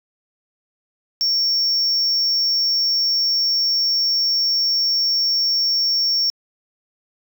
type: tone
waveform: sine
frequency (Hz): 5480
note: F8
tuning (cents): -34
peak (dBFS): -13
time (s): 1.21-6.3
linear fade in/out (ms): 0
effects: tanh soft clip ceiling -15 dBFS